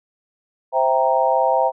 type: chord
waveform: sine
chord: C dominant seventh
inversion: none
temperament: equal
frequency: 523.3 / 659.3 / 784 / 932.3 Hz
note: C5 / E5 / G5 / Bb5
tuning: 0 / 0 / 0 / 0 cents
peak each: -20 dBFS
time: 0.72-1.72 s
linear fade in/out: 50 ms
effects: none